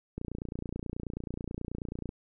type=click train; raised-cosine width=3 ms; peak=-23 dBFS; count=57; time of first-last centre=0.18-2.091 s; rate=29.3 Hz; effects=none